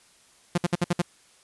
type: tone bursts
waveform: sawtooth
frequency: 174.61 Hz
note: F3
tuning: in tune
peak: -16 dBFS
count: 6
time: 0.55-1.018 s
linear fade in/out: 5 ms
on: 28 ms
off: 60 ms
effects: white hiss -58 dBFS RMS until 1.43 s + resampled to 24000 Hz